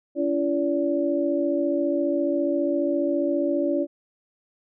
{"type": "tone cluster", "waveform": "sine", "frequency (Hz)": [283.6, 338.3, 576], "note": ["C#4", "E4", "D5"], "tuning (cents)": [40, 45, -34], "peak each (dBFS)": -25, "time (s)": [0.15, 3.87], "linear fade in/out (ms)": 50, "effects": []}